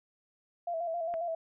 sine tone with vibrato, 673 Hz, E5, 36 cents sharp, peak -31 dBFS, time 0.67-1.35 s, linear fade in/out 5 ms, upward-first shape square, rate 7.4 Hz, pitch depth 50 cents each way
click, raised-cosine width 0.5 ms, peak -30 dBFS, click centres 1.14 s
effects none

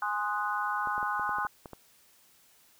sine chord, Ab dominant seventh, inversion none, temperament equal, 830.6 / 1046.5 / 1244.5 / 1480 Hz, Ab5 / C6 / Eb6 / Gb6, 0 / 0 / 0 / 0 cents, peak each -34 dBFS, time 0.02-1.47 s, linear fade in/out 2 ms
clicks, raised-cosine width 1 ms, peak -28 dBFS, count 9, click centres 0.873 / 0.98 / 1.029 / 1.196 / 1.293 / 1.385 / 1.45 / 1.658 / 1.733 s
effects white hiss -62 dBFS RMS until 2.79 s

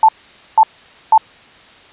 sine tone bursts, 880 Hz, A5, in tune, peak -4 dBFS, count 3, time 0.03-1.178 s, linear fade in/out 2 ms, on 56 ms, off 490 ms, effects white hiss -43 dBFS RMS until 1.92 s + resampled to 8000 Hz

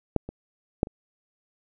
clicks, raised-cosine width 2 ms, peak -8 / -22 / -7 / -25 dBFS, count 4, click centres 0.163 / 0.29 / 0.831 / 0.871 s, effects none

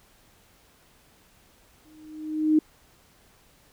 sine tone with exponential growth, 309.4 Hz, D#4, 10 cents flat, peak -14 dBFS, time 1.85-2.59 s, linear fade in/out 5 ms, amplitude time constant 160 ms, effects pink hiss -59 dBFS RMS until 3.72 s

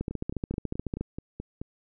two click trains, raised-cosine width 3 ms, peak -22 / -17 dBFS, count 8 / 15, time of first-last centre 0.11-1.615 / 0.01-1.01 s, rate 4.65 / 14 Hz, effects none

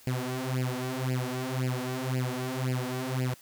sawtooth tone with flanger, 128 Hz, C3, 38 cents flat, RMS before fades -31 dBFS, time 0.07-3.34 s, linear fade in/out 2 ms, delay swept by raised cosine 0.4 to 5.2 ms, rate 1.9 Hz, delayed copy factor +1, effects white hiss -55 dBFS RMS until 3.41 s

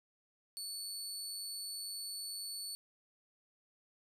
25% pulse tone, 4451 Hz, C#8, 6 cents sharp, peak -36 dBFS, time 0.57-2.75 s, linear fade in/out 0 ms, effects none

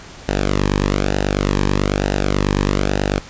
sawtooth tone with flanger, 49.15 Hz, G1, 5 cents sharp, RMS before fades -18 dBFS, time 0.28-3.2 s, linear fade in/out 10 ms, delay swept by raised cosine 0.89 to 1.45 ms, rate 1.1 Hz, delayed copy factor -0.75, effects pink hiss -38 dBFS RMS until 3.29 s + resampled to 16000 Hz

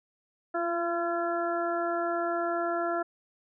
harmonic tone with a mistuned harmonic, 340.5 Hz, F4, 44 cents flat, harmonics 1 / 2 / 3 / 4 / 5, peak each -32 / -30 / -41 / -33 / -40 dBFS, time 0.54-3.03 s, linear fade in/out 10 ms, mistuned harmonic 1, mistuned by +15 cents, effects none

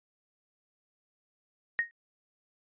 sine tone with exponential decay, 1864.7 Hz, A#6, in tune, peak -21 dBFS, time 1.79-1.91 s, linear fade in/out 0 ms, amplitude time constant 26 ms, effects resampled to 8000 Hz

